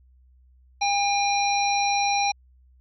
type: harmonic tone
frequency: 806 Hz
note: G5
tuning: 48 cents sharp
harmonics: 1 / 3 / 5 / 7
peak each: -22 / -27 / -29 / -30 dBFS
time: 0.81-2.32 s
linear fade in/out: 10 ms
effects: added 63 Hz sine -53 dBFS peak until 2.8 s